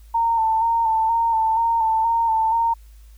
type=tone with vibrato; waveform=sine; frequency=905 Hz; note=A5; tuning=48 cents sharp; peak=-16 dBFS; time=0.14-2.74 s; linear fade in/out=10 ms; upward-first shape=square; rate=2.1 Hz; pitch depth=31 cents each way; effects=added 53 Hz sine -42 dBFS peak until 3.17 s + white hiss -59 dBFS RMS until 3.17 s